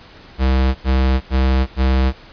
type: tone bursts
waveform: square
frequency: 65.4 Hz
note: C2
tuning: in tune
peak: -13 dBFS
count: 4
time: 0.38-2.13 s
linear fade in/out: 50 ms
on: 370 ms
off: 90 ms
effects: pink hiss -42 dBFS RMS until 2.32 s + resampled to 11025 Hz